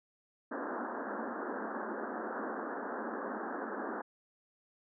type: band-pass noise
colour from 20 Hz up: pink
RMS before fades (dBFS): -39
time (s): 0.51-4.02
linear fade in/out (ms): 10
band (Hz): 210 to 1700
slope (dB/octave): 96
effects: none